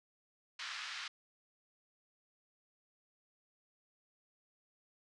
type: band-pass noise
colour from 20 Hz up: pink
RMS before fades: -44 dBFS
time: 0.59-1.08 s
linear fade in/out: 5 ms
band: 1300 to 5200 Hz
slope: 24 dB/octave
effects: resampled to 24000 Hz